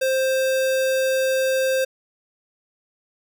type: tone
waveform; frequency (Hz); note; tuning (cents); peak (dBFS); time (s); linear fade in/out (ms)
square; 526; C5; +9; -19; 0.01-1.85; 10
effects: none